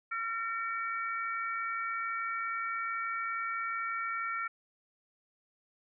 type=harmonic tone; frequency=455.3 Hz; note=A#4; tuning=41 cents flat; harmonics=3 / 4 / 5; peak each=-34 / -40 / -39 dBFS; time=0.11-4.48 s; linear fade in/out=10 ms; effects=none